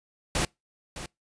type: noise with echo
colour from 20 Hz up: pink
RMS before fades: -26 dBFS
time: 0.35-0.45 s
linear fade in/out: 2 ms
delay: 610 ms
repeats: 1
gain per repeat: -12 dB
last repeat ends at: 1.06 s
effects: noise-tail reverb RT60 0.2 s tail -26 dB re dry + resampled to 22050 Hz